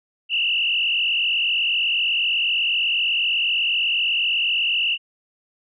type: tone with frequency modulation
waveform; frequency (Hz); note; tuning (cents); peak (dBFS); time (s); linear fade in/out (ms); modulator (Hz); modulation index
sine; 2800; F7; +4; -18; 0.29-4.98; 50; 44; 3
effects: none